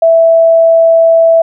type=tone; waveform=sine; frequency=659.3 Hz; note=E5; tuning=in tune; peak=-3 dBFS; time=0.02-1.42 s; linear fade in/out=5 ms; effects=none